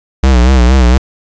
square tone with vibrato, 63.2 Hz, B1, 41 cents sharp, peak -5 dBFS, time 0.23-0.98 s, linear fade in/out 5 ms, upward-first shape sine, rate 4.3 Hz, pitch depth 100 cents each way, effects resampled to 16000 Hz + 7-bit

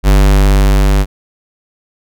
square tone with level ramp, 49.23 Hz, G1, 8 cents sharp, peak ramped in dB -5 to -8 dBFS, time 0.03-1.06 s, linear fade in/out 50 ms, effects none

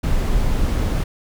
brown noise, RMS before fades -18 dBFS, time 0.03-1.04 s, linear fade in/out 10 ms, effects none

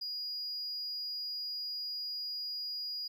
triangle tone, 4880 Hz, D#8, 34 cents flat, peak -34 dBFS, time 0.01-3.08 s, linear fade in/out 10 ms, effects tanh soft clip ceiling -31 dBFS

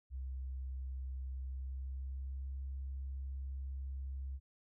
sine tone with pitch glide, 65.5 to 67.22 Hz, C2 to C2, +2 to +47 cents, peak -38 dBFS, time 0.1-4.4 s, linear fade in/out 50 ms, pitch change +45 cents, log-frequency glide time 1.41-2.55 s, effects tanh soft clip ceiling -35 dBFS

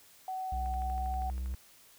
sine tone, 752 Hz, F#5, 28 cents sharp, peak -34 dBFS, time 0.28-1.3 s, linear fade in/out 2 ms
triangle tone with pitch glide, 62.4 to 63.45 Hz, B1 to B1, +19 to +47 cents, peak -31 dBFS, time 0.52-1.55 s, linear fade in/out 5 ms, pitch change +28 cents, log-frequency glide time 0.64-1.04 s
click train, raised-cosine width 0.5 ms, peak -38 dBFS, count 12, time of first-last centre 0.66-1.54 s, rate 12.5 Hz
effects white hiss -59 dBFS RMS until 1.98 s

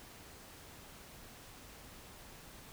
silence, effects pink hiss -54 dBFS RMS until 2.72 s

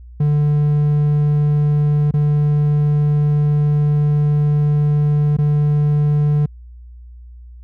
triangle tone with dropouts, 147.7 Hz, D3, 10 cents sharp, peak -10 dBFS, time 0.2-6.46 s, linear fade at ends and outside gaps 5 ms, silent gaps 2.111-2.138 / 5.368-5.385 s, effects added 60 Hz sine -35 dBFS peak until 7.63 s

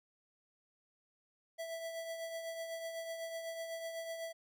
square tone with tremolo, 659.3 Hz, E5, in tune, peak -39 dBFS, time 1.58-4.33 s, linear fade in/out 20 ms, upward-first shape triangle, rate 8 Hz, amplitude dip 50%, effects none

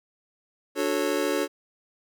square chord, D major seventh, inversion none, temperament just, 293.7 / 367.1 / 440.5 / 550.6 Hz, D4 / F#4 / A4 / C#5, 0 / -14 / +2 / -12 cents, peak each -30 dBFS, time 0.75-1.48 s, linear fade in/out 50 ms, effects none

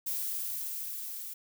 violet noise with level ramp, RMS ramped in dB -33 to -41 dBFS, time 0.06-1.34 s, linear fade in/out 10 ms, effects none

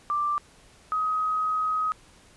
sine tone pair in turn, 1179 / 1262.2 Hz, D6 / D#6, +6 / +24 cents, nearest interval minor second, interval 118 cents, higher second, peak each -23 dBFS, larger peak neither, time 0.1-0.38 / 0.92-1.92 s, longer second, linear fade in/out 0 ms, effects pink hiss -55 dBFS RMS until 2.36 s + resampled to 24000 Hz

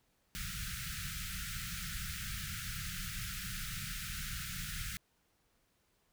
pink band-stop noise, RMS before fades -41 dBFS, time 0.35-4.97 s, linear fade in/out 0 ms, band 200 to 1300 Hz, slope 96 dB/octave, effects pink hiss -75 dBFS RMS until 6.12 s

